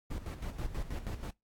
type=noise with tremolo; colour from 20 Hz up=brown; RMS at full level=-36 dBFS; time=0.1-1.31 s; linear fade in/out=10 ms; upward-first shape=square; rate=6.2 Hz; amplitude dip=65%; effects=noise-tail reverb RT60 0.2 s tail -24 dB re dry + AAC 64 kbps